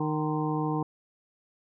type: harmonic tone with a mistuned harmonic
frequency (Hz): 154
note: D#3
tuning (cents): -17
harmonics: 1 / 2 / 3 / 5 / 6 / 7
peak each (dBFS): -30 / -30 / -35 / -36 / -37 / -37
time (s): 0-0.83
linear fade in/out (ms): 5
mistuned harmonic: 7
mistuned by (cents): -60
effects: none